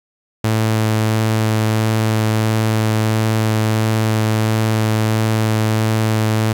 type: tone with vibrato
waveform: sawtooth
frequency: 109.8 Hz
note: A2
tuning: 3 cents flat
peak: -10 dBFS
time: 0.44-6.53 s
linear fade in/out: 5 ms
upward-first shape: sine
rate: 1.5 Hz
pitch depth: 9 cents each way
effects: 8-bit